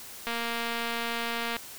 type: click train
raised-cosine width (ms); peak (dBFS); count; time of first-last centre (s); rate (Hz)
0.3; -16; 303; 0.27-1.566; 233
effects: white hiss -44 dBFS RMS until 1.78 s